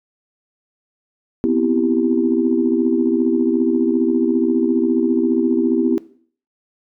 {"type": "chord", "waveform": "sine", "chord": "C major seventh", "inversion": "third", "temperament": "equal", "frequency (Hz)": [246.9, 261.6, 329.6, 392], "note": ["B3", "C4", "E4", "G4"], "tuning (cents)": [0, 0, 0, 0], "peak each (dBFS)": [-18, -21, -18, -21], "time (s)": [1.44, 5.98], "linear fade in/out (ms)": 0, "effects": ["noise-tail reverb RT60 0.5 s tail -18 dB re dry", "tanh soft clip ceiling -3 dBFS"]}